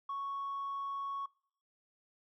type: tone with tanh clipping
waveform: triangle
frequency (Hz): 1108.7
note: C#6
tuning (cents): 0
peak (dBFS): -36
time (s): 0.09-1.26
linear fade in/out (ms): 5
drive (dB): 5
effects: noise-tail reverb RT60 0.6 s tail -25 dB re dry